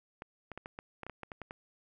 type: clicks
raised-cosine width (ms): 0.5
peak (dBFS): -27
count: 12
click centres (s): 0.221 / 0.517 / 0.576 / 0.659 / 0.789 / 1.033 / 1.066 / 1.097 / 1.233 / 1.318 / 1.417 / 1.509
effects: none